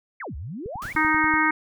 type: exponential two-way sweep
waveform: sine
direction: down then up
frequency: 2371 to 62.1 to 2371 Hz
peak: -31 dBFS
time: 0.2-0.93 s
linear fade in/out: 5 ms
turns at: 0.36 s
type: click train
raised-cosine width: 5 ms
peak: -25 dBFS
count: 8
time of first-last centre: 0.66-1.34 s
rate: 10.3 Hz
type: noise with exponential decay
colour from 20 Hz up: pink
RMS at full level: -38 dBFS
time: 0.82-1.42 s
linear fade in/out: 0 ms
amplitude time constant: 130 ms
type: harmonic tone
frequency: 311.1 Hz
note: D#4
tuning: in tune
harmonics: 1 / 3 / 4 / 5 / 6 / 7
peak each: -25 / -25 / -25 / -25 / -25 / -25 dBFS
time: 0.96-1.51 s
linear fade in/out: 5 ms
effects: none